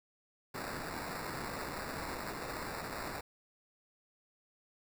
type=noise with sample-and-hold; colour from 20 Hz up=violet; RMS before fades=-41 dBFS; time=0.54-3.21 s; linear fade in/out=10 ms; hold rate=3150 Hz; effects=none